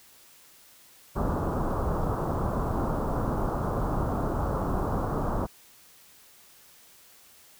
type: low-pass noise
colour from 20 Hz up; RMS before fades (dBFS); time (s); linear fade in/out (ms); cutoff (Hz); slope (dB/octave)
pink; -28; 1.15-5.47; 20; 1300; 48
effects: white hiss -55 dBFS RMS until 7.59 s